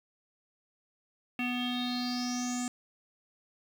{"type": "tone with low-pass filter sweep", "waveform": "square", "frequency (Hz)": 246.9, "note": "B3", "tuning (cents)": 0, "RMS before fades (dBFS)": -33, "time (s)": [1.39, 2.68], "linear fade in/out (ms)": 2, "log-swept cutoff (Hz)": [2600, 7700], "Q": 9.2, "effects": ["9-bit"]}